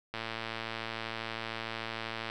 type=click train; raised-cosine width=0.3 ms; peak=-20 dBFS; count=245; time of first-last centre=0.14-2.299 s; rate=113 Hz; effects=none